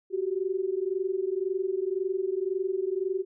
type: tone pair together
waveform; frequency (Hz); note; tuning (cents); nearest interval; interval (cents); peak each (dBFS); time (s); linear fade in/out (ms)
sine; 368.1 / 390; F#4 / G4; -9 / -9; minor second; 100; -29 / -29; 0.1-3.25; 50
effects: none